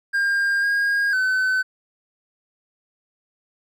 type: tone with pitch steps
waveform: triangle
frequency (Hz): 1606 / 1628 / 1518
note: G6 / G#6 / F#6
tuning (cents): +41 / -35 / +44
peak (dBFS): -16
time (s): 0.13-1.63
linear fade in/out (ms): 20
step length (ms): 500
effects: none